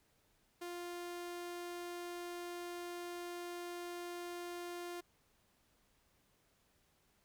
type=tone; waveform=sawtooth; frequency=350 Hz; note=F4; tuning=4 cents sharp; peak=-39 dBFS; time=0.61-5.01 s; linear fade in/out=10 ms; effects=pink hiss -74 dBFS RMS until 7.24 s